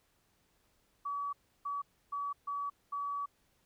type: tone bursts at uneven times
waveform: sine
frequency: 1140 Hz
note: C#6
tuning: 48 cents sharp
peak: -34 dBFS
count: 5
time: 1.05-1.33 / 1.65-1.82 / 2.12-2.33 / 2.47-2.7 / 2.92-3.26 s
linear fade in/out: 10 ms
effects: pink hiss -73 dBFS RMS until 3.65 s